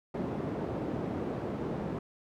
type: band-pass noise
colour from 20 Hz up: white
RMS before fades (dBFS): -35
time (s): 0.14-1.99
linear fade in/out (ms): 5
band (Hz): 110 to 380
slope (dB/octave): 12
effects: none